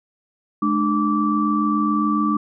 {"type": "tone cluster", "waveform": "sine", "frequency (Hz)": [212.1, 299.2, 1162], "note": ["G#3", "D4", "D6"], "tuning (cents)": [37, 32, -19], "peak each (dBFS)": -21, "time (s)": [0.62, 2.37], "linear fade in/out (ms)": 5, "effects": []}